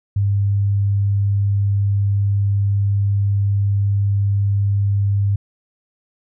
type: tone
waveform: sine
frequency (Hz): 100.3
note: G2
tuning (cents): +40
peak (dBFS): -14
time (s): 0.16-5.36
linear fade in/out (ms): 5
effects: none